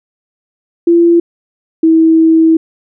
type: tone pair in turn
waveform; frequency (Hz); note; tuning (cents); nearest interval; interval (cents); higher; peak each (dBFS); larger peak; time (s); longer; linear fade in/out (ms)
sine; 340.3 / 323.6; F4 / E4; -45 / -32; minor second; 87; first; -4 / -4; neither; 0.87-1.2 / 1.83-2.57; second; 5
effects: none